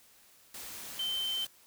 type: tone in noise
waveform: sine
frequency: 3097 Hz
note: G7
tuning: 22 cents flat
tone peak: -31 dBFS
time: 0.99-1.45 s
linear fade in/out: 5 ms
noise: white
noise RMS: -44 dBFS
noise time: 0.54-1.47 s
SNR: +10 dB
effects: white hiss -61 dBFS RMS until 1.66 s